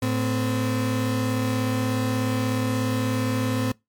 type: tone pair together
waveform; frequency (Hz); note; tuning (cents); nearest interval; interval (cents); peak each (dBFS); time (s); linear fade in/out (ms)
35% pulse; 110 / 256.8; A2 / C4; 0 / -32; octave + minor third; 1468; -23; 0.02-3.72; 5
effects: noise-tail reverb RT60 0.2 s tail -24 dB re dry + MP3 96 kbps